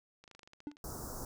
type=clicks; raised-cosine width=0.2 ms; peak=-38 dBFS; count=11; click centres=0.24 / 0.278 / 0.313 / 0.35 / 0.393 / 0.432 / 0.475 / 0.534 / 0.604 / 0.715 / 0.769 s
type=tone with exponential decay; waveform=triangle; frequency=293.7 Hz; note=D4; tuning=in tune; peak=-32 dBFS; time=0.67-0.76 s; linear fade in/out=0 ms; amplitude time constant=19 ms
type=band-stop noise; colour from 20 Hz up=pink; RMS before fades=-43 dBFS; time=0.84-1.25 s; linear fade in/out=2 ms; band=1400 to 5200 Hz; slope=48 dB/octave
effects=none